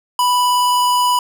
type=tone with vibrato; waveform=square; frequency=987.8 Hz; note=B5; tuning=in tune; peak=-13 dBFS; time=0.19-1.19 s; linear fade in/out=2 ms; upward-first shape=sine; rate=19 Hz; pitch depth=8 cents each way; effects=none